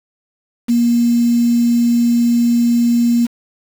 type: tone with quantisation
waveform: sine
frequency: 237 Hz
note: A#3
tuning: 29 cents sharp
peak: -10 dBFS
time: 0.68-3.27 s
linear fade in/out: 20 ms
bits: 5
effects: none